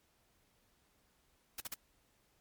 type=noise bursts; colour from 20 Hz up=white; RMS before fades=-41 dBFS; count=3; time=1.58-1.742 s; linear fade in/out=5 ms; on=24 ms; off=45 ms; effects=pink hiss -73 dBFS RMS until 2.4 s + MP3 96 kbps